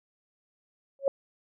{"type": "tone with exponential growth", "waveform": "sine", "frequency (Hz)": 550, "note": "C#5", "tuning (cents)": -14, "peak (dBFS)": -16, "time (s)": [0.99, 1.08], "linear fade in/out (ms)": 1, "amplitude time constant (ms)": 18, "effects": []}